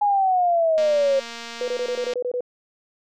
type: exponential sweep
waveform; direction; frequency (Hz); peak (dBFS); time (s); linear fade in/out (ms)
sine; down; 835 to 536; -16; 0.01-1.2; 10
type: click train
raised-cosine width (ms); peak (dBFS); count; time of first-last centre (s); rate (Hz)
0.2; -18; 317; 0.78-2.136; 233
type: tone bursts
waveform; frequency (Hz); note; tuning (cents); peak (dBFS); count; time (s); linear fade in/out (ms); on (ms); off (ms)
sine; 493.9; B4; 0; -22; 9; 1.61-2.407; 2; 69; 22
effects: none